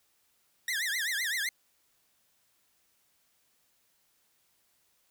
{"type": "tone with vibrato", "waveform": "sawtooth", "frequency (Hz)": 1828, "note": "A#6", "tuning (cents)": -34, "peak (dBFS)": -26, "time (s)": [0.68, 1.49], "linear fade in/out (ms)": 2, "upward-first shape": "triangle", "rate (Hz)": 7.8, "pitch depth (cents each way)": 260, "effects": ["white hiss -71 dBFS RMS until 5.1 s"]}